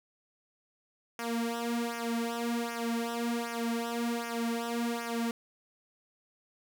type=tone with flanger; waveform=sawtooth; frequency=233.9 Hz; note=A#3; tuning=6 cents sharp; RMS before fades=-33 dBFS; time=1.19-5.31 s; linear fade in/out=2 ms; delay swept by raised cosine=0.24 to 3.84 ms; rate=1.3 Hz; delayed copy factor=-0.85; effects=none